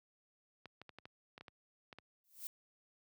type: clicks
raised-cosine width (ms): 0.3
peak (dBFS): -35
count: 10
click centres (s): 0.657 / 0.816 / 0.893 / 0.986 / 1.055 / 1.379 / 1.41 / 1.482 / 1.928 / 1.986
type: noise with exponential growth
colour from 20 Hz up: violet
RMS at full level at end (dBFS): -41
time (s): 2.24-2.47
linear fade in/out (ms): 1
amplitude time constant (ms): 48
effects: high-pass 80 Hz 12 dB/octave